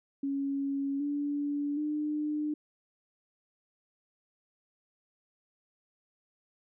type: tone with pitch steps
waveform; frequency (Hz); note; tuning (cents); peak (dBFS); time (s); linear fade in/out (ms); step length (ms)
sine; 277.2 / 288.6 / 300.5; C#4 / D4 / D4; 0 / -30 / +40; -29; 0.23-2.54; 5; 770
effects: none